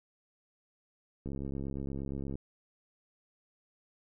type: click train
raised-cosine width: 3 ms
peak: -26 dBFS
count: 76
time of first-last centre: 1.26-2.355 s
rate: 68.5 Hz
effects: none